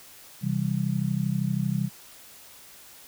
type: chord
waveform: sine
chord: C major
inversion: none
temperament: just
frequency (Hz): 130.81 / 163.52 / 196.22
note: C3 / E3 / G3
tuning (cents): 0 / -14 / +2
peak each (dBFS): -28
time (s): 0.41-1.9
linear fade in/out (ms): 50
effects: white hiss -49 dBFS RMS until 3.07 s